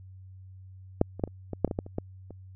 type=clicks; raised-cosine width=2 ms; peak=-7 / -25 / -12 / -29 / -20 / -8 / -23 / -17 / -15 / -30 / -16 / -29 dBFS; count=12; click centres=1.014 / 1.196 / 1.238 / 1.276 / 1.533 / 1.647 / 1.677 / 1.712 / 1.789 / 1.864 / 1.984 / 2.307 s; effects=added 94 Hz sine -45 dBFS peak until 2.55 s

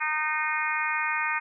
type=harmonic tone; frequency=307.3 Hz; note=D#4; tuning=21 cents flat; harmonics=3 / 4 / 5 / 6 / 7 / 8; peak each=-32 / -32 / -32 / -32 / -32 / -32 dBFS; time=0-1.4 s; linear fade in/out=20 ms; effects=none

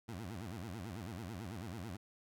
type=tone with vibrato; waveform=20% pulse; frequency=100 Hz; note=G2; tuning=35 cents sharp; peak=-38 dBFS; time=0.08-1.97 s; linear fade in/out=10 ms; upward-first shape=sine; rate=9.1 Hz; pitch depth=300 cents each way; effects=none

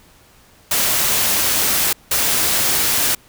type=noise bursts at uneven times; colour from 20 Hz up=white; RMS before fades=-17 dBFS; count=2; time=0.71-1.93 / 2.11-3.15 s; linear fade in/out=5 ms; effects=pink hiss -50 dBFS RMS until 3.28 s

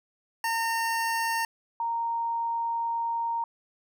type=tone pair in turn; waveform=25% pulse / sine; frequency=913 / 927.4 Hz; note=A#5 / A#5; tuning=-36 / -9 cents; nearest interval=unison; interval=27 cents; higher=second; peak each=-22 / -26 dBFS; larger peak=first; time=0.44-1.45 / 1.8-3.44 s; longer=second; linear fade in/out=2 ms; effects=none

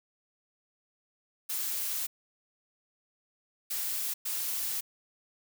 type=noise bursts at uneven times; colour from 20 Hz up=blue; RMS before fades=-33 dBFS; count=3; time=1.49-2.07 / 3.7-4.14 / 4.25-4.81 s; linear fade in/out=10 ms; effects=none

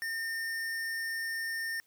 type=tone with hard clipping; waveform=sine; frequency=1816 Hz; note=A#6; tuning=46 cents flat; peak=-34 dBFS; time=0.02-1.8 s; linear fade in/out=0 ms; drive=18 dB; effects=white hiss -69 dBFS RMS until 1.86 s

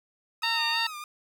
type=tone with vibrato; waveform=sawtooth; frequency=1265 Hz; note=D#6; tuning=28 cents sharp; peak=-33 dBFS; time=0.42-1.04 s; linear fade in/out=2 ms; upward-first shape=sine; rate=3.1 Hz; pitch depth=100 cents each way
type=harmonic tone; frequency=920 Hz; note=A#5; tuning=23 cents flat; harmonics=1 / 2 / 3 / 4 / 5; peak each=-31 / -31 / -31 / -31 / -31 dBFS; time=0.43-0.87 s; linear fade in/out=5 ms
effects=none

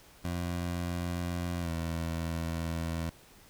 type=tone with pitch glide; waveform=20% pulse; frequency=87.31 to 82.65 Hz; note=F2 to E2; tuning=0 to +5 cents; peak=-27 dBFS; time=0.24-3.1 s; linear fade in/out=10 ms; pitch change=-95 cents; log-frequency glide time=1.6-1.7 s; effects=pink hiss -57 dBFS RMS until 3.49 s

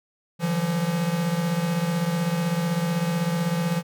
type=tone cluster; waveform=square; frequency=150 / 170.1 / 186 Hz; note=D3 / F3 / F#3; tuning=+37 / -45 / +9 cents; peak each=-32 / -24 / -32 dBFS; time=0.39-3.83 s; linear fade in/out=50 ms; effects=none

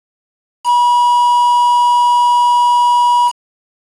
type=tone with quantisation; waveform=triangle; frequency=968 Hz; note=B5; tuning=35 cents flat; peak=-6 dBFS; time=0.64-3.32 s; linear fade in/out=50 ms; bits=4; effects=resampled to 24000 Hz

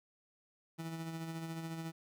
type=tone with tremolo; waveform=30% pulse; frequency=163.5 Hz; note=E3; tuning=14 cents flat; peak=-36 dBFS; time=0.78-1.92 s; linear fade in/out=20 ms; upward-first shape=sine; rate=14 Hz; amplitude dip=40%; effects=12-bit

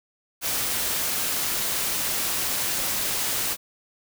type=noise; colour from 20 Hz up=white; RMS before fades=-26 dBFS; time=0.41-3.57 s; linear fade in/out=50 ms; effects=none

